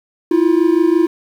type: tone pair together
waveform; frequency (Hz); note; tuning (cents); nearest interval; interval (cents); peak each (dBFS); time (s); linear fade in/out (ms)
triangle; 323.3 / 349.2; E4 / F4; -34 / 0; minor second; 134; -11; 0.31-1.07; 5
effects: 7-bit